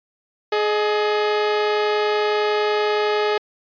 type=tone pair together; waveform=sawtooth; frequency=421.6 / 617 Hz; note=G#4 / D#5; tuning=+26 / -15 cents; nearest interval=perfect fifth; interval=659 cents; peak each=-14 / -24 dBFS; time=0.52-3.38 s; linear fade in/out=5 ms; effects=resampled to 11025 Hz